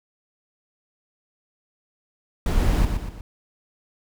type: noise with echo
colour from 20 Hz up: brown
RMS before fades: -20 dBFS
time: 2.46-2.85 s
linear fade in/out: 2 ms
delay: 120 ms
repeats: 3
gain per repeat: -6 dB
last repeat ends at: 3.21 s
effects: none